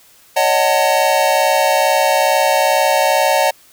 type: chord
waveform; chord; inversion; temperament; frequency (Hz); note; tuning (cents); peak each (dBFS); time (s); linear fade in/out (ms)
square; D# half-diminished seventh; third; just; 560 / 622.3 / 746.7 / 896; C#5 / D#5 / F#5 / A5; +18 / 0 / +16 / +31; -18; 0.36-3.51; 10
effects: white hiss -48 dBFS RMS until 3.72 s